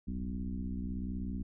sine tone with frequency modulation, 130 Hz, C3, 11 cents flat, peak -34 dBFS, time 0.07-1.43 s, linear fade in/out 10 ms, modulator 61 Hz, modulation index 2.2, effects none

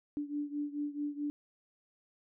sine beating tone pair, 290.7 / 295.3 Hz, D4 / D4, -18 / +10 cents, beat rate 4.6 Hz, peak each -36 / -39 dBFS, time 0.17-1.3 s, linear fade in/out 0 ms, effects none

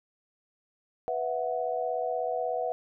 sine chord, B suspended fourth, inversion none, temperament equal with one note detuned, 493.9 / 659.3 / 735.7 Hz, B4 / E5 / F#5, 0 / 0 / -10 cents, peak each -32 dBFS, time 1.08-2.72 s, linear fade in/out 0 ms, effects none

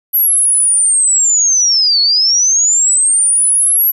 sine linear two-way sweep, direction down then up, 11800 to 4336 to 11800 Hz, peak -8 dBFS, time 0.13-3.92 s, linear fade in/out 20 ms, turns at 2.01 s, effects none

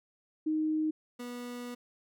sine / 30% pulse tone pair in turn, 311.1 / 243.8 Hz, D#4 / B3, 0 / -22 cents, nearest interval major third, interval 422 cents, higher first, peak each -27 / -36 dBFS, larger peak first, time 0.46-0.91 / 1.19-1.75 s, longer second, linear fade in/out 10 ms, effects none

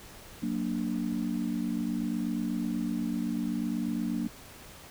sine chord, Gb augmented, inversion none, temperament equal, 185 / 233.1 / 293.7 Hz, Gb3 / Bb3 / D4, 0 / 0 / 0 cents, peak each -34 / -31 / -34 dBFS, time 0.42-4.28 s, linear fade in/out 10 ms, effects pink hiss -49 dBFS RMS until 4.9 s

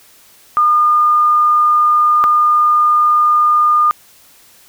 sine tone pair in turn, 1214 / 1214 Hz, D#6 / D#6, -43 / -43 cents, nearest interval unison, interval 0 cents, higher neither, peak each -8 dBFS, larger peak neither, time 0.57-2.24 / 2.24-3.91 s, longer neither, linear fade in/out 0 ms, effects white hiss -46 dBFS RMS until 4.68 s

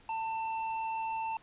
triangle tone with hard clipping, 893 Hz, A5, 25 cents sharp, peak -34 dBFS, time 0.09-1.37 s, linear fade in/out 2 ms, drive 11 dB, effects pink hiss -60 dBFS RMS until 1.42 s + resampled to 8000 Hz

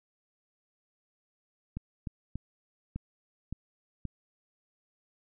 clicks, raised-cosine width 5 ms, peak -23 dBFS, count 6, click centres 1.77 / 2.072 / 2.356 / 2.96 / 3.526 / 4.053 s, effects none

